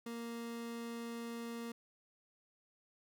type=tone; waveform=30% pulse; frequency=233.1 Hz; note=A#3; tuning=in tune; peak=-39 dBFS; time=0.06-1.72 s; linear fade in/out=5 ms; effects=none